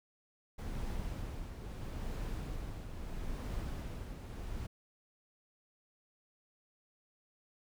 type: noise with tremolo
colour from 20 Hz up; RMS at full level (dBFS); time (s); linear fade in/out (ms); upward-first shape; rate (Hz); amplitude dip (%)
brown; -38; 0.58-4.67; 10; triangle; 0.76; 55
effects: none